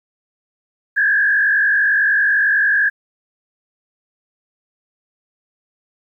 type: tone with frequency modulation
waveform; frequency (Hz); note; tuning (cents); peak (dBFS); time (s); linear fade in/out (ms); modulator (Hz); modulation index
sine; 1653; G#6; -9; -12; 0.96-2.9; 20; 49; 1.5
effects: 9-bit